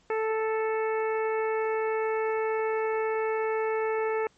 harmonic tone, 440 Hz, A4, in tune, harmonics 1 / 2 / 3 / 4 / 5 / 6, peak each -26 / -33 / -37 / -39 / -39 / -46 dBFS, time 0.1-4.27 s, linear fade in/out 2 ms, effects pink hiss -64 dBFS RMS until 4.37 s + MP3 32 kbps

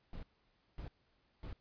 brown noise bursts, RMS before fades -45 dBFS, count 3, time 0.13-1.53 s, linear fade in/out 2 ms, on 100 ms, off 550 ms, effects pink hiss -75 dBFS RMS until 1.6 s + resampled to 11025 Hz

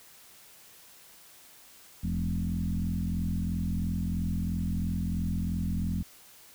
sine tone with frequency modulation, 130 Hz, C3, 11 cents flat, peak -27 dBFS, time 2.03-6.03 s, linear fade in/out 10 ms, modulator 43 Hz, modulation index 2.3, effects white hiss -54 dBFS RMS until 6.54 s

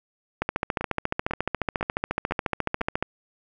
two click trains, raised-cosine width 0.5 ms, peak -9 / -14 dBFS, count 38 / 5, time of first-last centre 0.42-3.026 / 0.81-2.81 s, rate 14.2 / 2 Hz, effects none

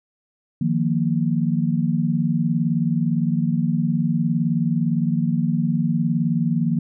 sine chord, Eb suspended second, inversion none, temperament just, 155.56 / 175.01 / 233.3 Hz, Eb3 / F3 / Bb3, 0 / +4 / +2 cents, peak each -22 dBFS, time 0.61-6.79 s, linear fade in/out 5 ms, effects none

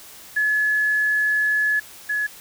sine tone pair in turn, 1707 / 1696.2 Hz, G#6 / G#6, +47 / +36 cents, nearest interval unison, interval 11 cents, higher first, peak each -17 / -20 dBFS, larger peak first, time 0.36-1.8 / 2.09-2.27 s, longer first, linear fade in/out 10 ms, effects white hiss -43 dBFS RMS until 2.4 s

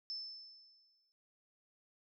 sine tone with exponential decay, 5274 Hz, E8, in tune, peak -38 dBFS, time 0.1-1.12 s, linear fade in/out 0 ms, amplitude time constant 220 ms, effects none

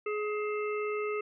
harmonic tone with a mistuned harmonic, 420.9 Hz, G#4, 23 cents sharp, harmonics 1 / 3 / 5 / 6, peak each -31 / -38 / -42 / -43 dBFS, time 0.06-1.21 s, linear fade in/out 5 ms, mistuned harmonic 6, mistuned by +86 cents, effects none

